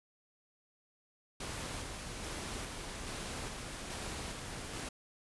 pink noise with tremolo, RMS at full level -41 dBFS, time 1.4-4.89 s, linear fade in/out 5 ms, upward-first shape square, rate 1.2 Hz, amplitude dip 25%, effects resampled to 24000 Hz

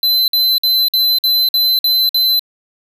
square tone bursts, 4048 Hz, B7, 42 cents sharp, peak -11 dBFS, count 8, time 0.03-2.394 s, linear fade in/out 2 ms, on 250 ms, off 52 ms, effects none

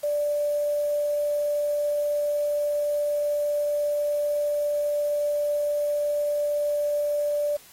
sine tone with quantisation, 587.3 Hz, D5, in tune, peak -22 dBFS, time 0.03-7.57 s, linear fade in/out 10 ms, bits 7, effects white hiss -51 dBFS RMS until 7.72 s + AAC 48 kbps

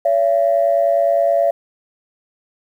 sine tone pair together, 567 / 676.6 Hz, C#5 / E5, +39 / +45 cents, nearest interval minor third, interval 306 cents, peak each -15 / -14 dBFS, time 0.05-1.51 s, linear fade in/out 5 ms, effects tanh soft clip ceiling -5 dBFS + 8-bit

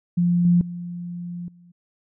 sine tone with level steps, 174.61 Hz, F3, in tune, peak -16 / -13 / -29 / -47 dBFS, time 0.17-1.72 s, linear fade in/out 10 ms, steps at 0.45 / 0.61 / 1.48 s, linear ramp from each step 2 ms, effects none

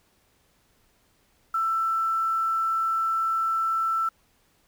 sine tone with quantisation, 1331 Hz, E6, 16 cents sharp, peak -22 dBFS, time 1.54-4.09 s, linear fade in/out 5 ms, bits 8, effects pink hiss -65 dBFS RMS until 4.67 s

